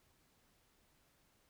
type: silence
effects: pink hiss -73 dBFS RMS until 1.49 s